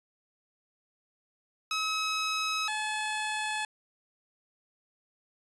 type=tone pair in turn; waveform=15% pulse; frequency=1281 / 857.9 Hz; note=E6 / A5; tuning=-50 / -44 cents; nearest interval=perfect fifth; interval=694 cents; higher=first; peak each=-22 / -24 dBFS; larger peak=first; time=1.71-2.68 / 2.68-3.65 s; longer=neither; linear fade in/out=2 ms; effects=resampled to 24000 Hz